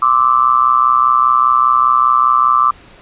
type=tone with amplitude modulation; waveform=sine; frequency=1174.7 Hz; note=D6; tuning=in tune; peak=-4 dBFS; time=0.02-2.71 s; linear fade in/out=5 ms; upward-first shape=sine; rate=125 Hz; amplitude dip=95%; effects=pink hiss -42 dBFS RMS until 3.01 s + resampled to 8000 Hz